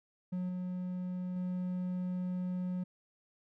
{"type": "tone with level steps", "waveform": "triangle", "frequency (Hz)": 181.5, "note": "F#3", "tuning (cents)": -33, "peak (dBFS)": [-31, -33, -31], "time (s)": [0.32, 2.84], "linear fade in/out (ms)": 10, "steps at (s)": [0.49, 1.36], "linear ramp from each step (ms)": 2, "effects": []}